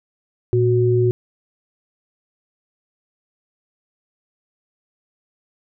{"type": "tone pair together", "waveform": "sine", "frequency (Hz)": [116.06, 367.2], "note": ["A#2", "F#4"], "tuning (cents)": [-7, -13], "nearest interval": "octave + minor sixth", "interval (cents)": 1994, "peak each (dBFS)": -16, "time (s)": [0.53, 1.11], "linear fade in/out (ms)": 0, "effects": []}